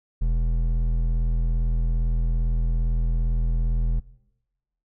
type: tone with hard clipping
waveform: sine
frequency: 41.2 Hz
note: E1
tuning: in tune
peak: -21 dBFS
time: 0.21-4 s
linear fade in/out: 10 ms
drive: 8 dB
effects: noise-tail reverb RT60 1.0 s tail -21 dB re dry